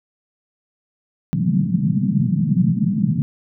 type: band-pass noise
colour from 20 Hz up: white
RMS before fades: -18 dBFS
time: 1.33-3.22 s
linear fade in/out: 0 ms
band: 130 to 210 Hz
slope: 48 dB/octave
effects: none